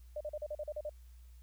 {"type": "tone bursts", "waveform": "sine", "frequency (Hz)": 601, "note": "D5", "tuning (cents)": 40, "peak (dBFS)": -36, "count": 9, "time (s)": [0.16, 0.895], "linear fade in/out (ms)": 5, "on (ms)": 47, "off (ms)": 39, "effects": ["added 60 Hz sine -52 dBFS peak until 1.42 s", "white hiss -71 dBFS RMS until 1.42 s"]}